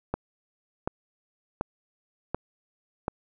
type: click train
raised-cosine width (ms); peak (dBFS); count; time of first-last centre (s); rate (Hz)
1; -13; 5; 0.14-3.081; 1.36
effects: none